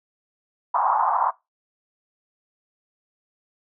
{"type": "band-pass noise", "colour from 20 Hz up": "white", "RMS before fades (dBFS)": -21, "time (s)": [0.74, 1.31], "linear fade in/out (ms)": 10, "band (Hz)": [770, 1100], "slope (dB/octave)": 48, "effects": ["noise-tail reverb RT60 0.2 s tail -20 dB re dry"]}